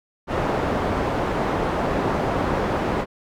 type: low-pass noise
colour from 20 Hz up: white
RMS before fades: -23 dBFS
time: 0.27-3.06 s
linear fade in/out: 50 ms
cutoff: 790 Hz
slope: 12 dB/octave
effects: none